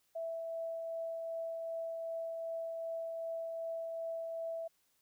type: tone with tremolo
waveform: sine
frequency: 659.3 Hz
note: E5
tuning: in tune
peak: -36 dBFS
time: 0.15-4.68 s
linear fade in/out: 10 ms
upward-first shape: triangle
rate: 2.6 Hz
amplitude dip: 25%
effects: white hiss -75 dBFS RMS until 5.01 s

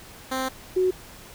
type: tone pair in turn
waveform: 10% pulse / sine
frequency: 261.6 / 370 Hz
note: C4 / F#4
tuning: 0 / 0 cents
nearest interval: tritone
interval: 600 cents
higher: second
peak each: -17 / -18 dBFS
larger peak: first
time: 0.31-0.49 / 0.76-0.91 s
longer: first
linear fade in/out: 10 ms
effects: pink hiss -45 dBFS RMS until 1.34 s

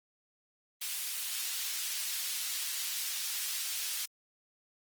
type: high-pass noise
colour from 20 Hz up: pink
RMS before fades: -36 dBFS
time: 0.81-4.06 s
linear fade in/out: 10 ms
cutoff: 3200 Hz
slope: 12 dB/octave
effects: Opus 24 kbps

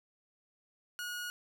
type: tone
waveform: sawtooth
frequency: 1448 Hz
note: F#6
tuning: 38 cents flat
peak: -34 dBFS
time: 0.99-1.3 s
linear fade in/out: 0 ms
effects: none

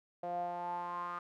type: tone with band-pass filter sweep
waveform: sawtooth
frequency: 175 Hz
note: F3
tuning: 4 cents sharp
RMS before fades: -39 dBFS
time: 0.23-1.19 s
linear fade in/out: 5 ms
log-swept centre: 630 to 1200 Hz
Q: 8.4
effects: none

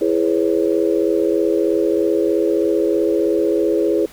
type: chord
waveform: sine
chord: C# minor seventh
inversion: first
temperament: just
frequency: 332.6 / 415.8 / 498.9 / 554.4 Hz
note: E4 / G#4 / B4 / C#5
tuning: +16 / +2 / +17 / 0 cents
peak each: -18 / -18 / -22 / -23 dBFS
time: 0.01-4.06 s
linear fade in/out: 5 ms
effects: pink hiss -43 dBFS RMS until 4.12 s

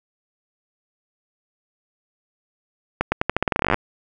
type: accelerating click train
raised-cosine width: 0.5 ms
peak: -3 dBFS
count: 19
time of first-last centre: 3.01-3.744 s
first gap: 110 ms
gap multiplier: 0.86
effects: none

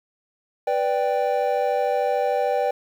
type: chord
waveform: triangle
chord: G major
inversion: first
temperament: equal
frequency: 493.9 / 587.3 / 784 Hz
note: B4 / D5 / G5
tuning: 0 / 0 / 0 cents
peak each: -22 dBFS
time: 0.67-2.71 s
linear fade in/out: 5 ms
effects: 9-bit

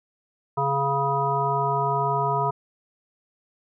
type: harmonic tone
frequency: 139.1 Hz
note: C#3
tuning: 6 cents sharp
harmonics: 1 / 3 / 5 / 7 / 9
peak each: -28 / -29 / -28 / -24 / -29 dBFS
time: 0.57-2.51 s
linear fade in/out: 10 ms
effects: none

